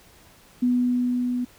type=tone with level ramp; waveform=sine; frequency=246.9 Hz; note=B3; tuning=in tune; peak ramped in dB=-17 to -23 dBFS; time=0.62-1.45 s; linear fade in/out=10 ms; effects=pink hiss -53 dBFS RMS until 1.58 s